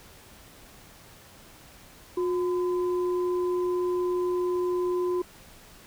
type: tone pair together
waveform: sine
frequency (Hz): 359.4 / 1016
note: F4 / B5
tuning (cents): +50 / +49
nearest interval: octave + tritone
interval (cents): 1799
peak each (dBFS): -24 / -36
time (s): 2.17-5.22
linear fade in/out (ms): 5
effects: pink hiss -51 dBFS RMS until 5.86 s